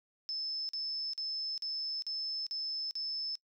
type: tone bursts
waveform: sine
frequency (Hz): 5250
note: E8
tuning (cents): -8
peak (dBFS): -34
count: 7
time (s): 0.29-3.354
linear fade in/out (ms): 0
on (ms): 400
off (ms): 44
effects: noise-tail reverb RT60 0.1 s tail -24 dB re dry